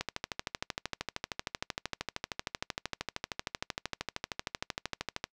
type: click train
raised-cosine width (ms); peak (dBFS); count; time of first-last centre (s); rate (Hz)
0.2; -15; 69; 0.01-5.241; 13
effects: noise-tail reverb RT60 0.1 s tail -26 dB re dry